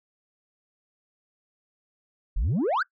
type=exponential sweep; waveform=sine; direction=up; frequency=35.6 to 1679 Hz; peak=-19 dBFS; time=2.36-2.83 s; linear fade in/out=10 ms; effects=noise-tail reverb RT60 0.1 s tail -23 dB re dry + tanh soft clip ceiling -21 dBFS